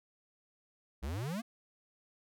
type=exponential sweep; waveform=square; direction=up; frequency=60.3 to 245 Hz; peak=-36 dBFS; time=1.02-1.42 s; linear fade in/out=20 ms; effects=none